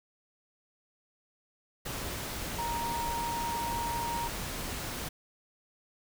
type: tone in noise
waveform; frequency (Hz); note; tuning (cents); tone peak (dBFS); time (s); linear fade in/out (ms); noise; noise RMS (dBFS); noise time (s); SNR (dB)
sine; 937; A#5; +9; -32; 2.58-4.28; 10; pink; -37; 1.85-5.09; +2
effects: none